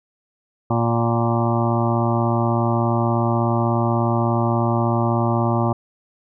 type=harmonic tone with a mistuned harmonic; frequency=116.54 Hz; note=A#2; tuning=in tune; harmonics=1 / 2 / 3 / 5 / 6 / 7 / 8 / 9 / 10; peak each=-20 / -23 / -25 / -27 / -28 / -28 / -29 / -30 / -30 dBFS; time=0.7-5.73 s; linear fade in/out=5 ms; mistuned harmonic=6; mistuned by=+29 cents; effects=none